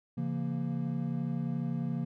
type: chord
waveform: triangle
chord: Bb minor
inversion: first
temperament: equal with one note detuned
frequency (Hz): 138.59 / 170.23 / 233.1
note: Db3 / F3 / Bb3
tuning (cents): 0 / -44 / 0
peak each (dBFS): -33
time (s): 0.17-2.05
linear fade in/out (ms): 10
effects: none